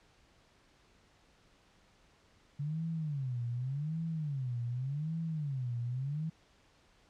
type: tone with vibrato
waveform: sine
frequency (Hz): 140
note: C#3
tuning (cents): +18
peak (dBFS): -33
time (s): 2.59-6.3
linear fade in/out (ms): 10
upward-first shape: sine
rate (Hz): 0.86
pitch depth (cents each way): 280
effects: pink hiss -66 dBFS RMS until 7.09 s + low-pass 6000 Hz 12 dB/octave